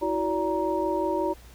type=tone cluster; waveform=sine; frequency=325.5 / 371 / 576 / 938 Hz; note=E4 / F#4 / D5 / A#5; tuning=-22 / +5 / -34 / +11 cents; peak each=-29 dBFS; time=0.01-1.34 s; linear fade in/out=20 ms; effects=added 60 Hz sine -47 dBFS peak until 1.54 s + pink hiss -53 dBFS RMS until 1.54 s